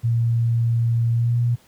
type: tone with pitch glide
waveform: sine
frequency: 116.54 to 119.68 Hz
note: A#2 to A#2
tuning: 0 to +46 cents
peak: -16 dBFS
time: 0.03-1.56 s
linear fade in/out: 20 ms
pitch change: +46 cents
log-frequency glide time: 1.13-1.37 s
effects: pink hiss -55 dBFS RMS until 1.67 s + high-pass 60 Hz 12 dB/octave